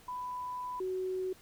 sine tone pair in turn, 995 / 372.7 Hz, B5 / F#4, +13 / +13 cents, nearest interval octave + perfect fourth, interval 1700 cents, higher first, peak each -36 / -32 dBFS, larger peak second, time 0.08-0.8 / 0.8-1.33 s, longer first, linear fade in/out 5 ms, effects pink hiss -59 dBFS RMS until 1.41 s

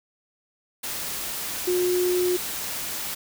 sine tone in noise, 359.8 Hz, F#4, 48 cents flat, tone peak -20 dBFS, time 1.67-2.37 s, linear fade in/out 10 ms, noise white, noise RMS -31 dBFS, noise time 0.83-3.15 s, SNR +8 dB, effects none

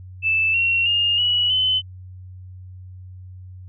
sine tone with pitch steps, 2637 / 2732 / 2830 / 2931 / 3036 Hz, E7 / F7 / F7 / F#7 / F#7, 0 / -39 / +22 / -17 / +44 cents, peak -16 dBFS, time 0.22-1.82 s, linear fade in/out 50 ms, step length 320 ms, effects added 92 Hz sine -36 dBFS peak until 3.68 s

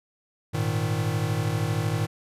square chord, Ab suspended second, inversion none, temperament equal, 103.83 / 116.54 / 155.56 Hz, Ab2 / Bb2 / Eb3, 0 / 0 / 0 cents, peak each -29 dBFS, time 0.53-2.07 s, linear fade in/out 20 ms, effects resampled to 32000 Hz

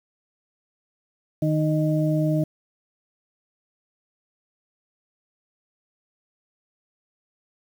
harmonic tone, 154.7 Hz, D#3, 10 cents flat, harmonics 1 / 2 / 4, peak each -21 / -24 / -27 dBFS, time 1.42-2.44 s, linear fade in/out 5 ms, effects 8-bit

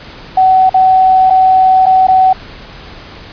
sine tone with dropouts, 753 Hz, F#5, 30 cents sharp, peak -4 dBFS, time 0.37-2.33 s, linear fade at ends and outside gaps 5 ms, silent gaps 0.695-0.742 / 1.3-1.305 / 1.858-1.864 / 2.07-2.083 s, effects pink hiss -32 dBFS RMS until 3.32 s + resampled to 11025 Hz

